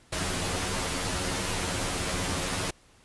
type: noise with comb filter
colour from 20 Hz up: pink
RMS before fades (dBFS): -30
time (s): 0.12-2.71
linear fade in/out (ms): 10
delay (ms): 11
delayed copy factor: +0.95
effects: pink hiss -59 dBFS RMS until 3.04 s + resampled to 24000 Hz